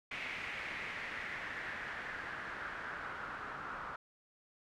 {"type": "noise with low-pass filter sweep", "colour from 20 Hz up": "white", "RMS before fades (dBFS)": -43, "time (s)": [0.11, 3.96], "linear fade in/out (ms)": 5, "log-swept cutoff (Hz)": [2300, 1300], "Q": 3.5, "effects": []}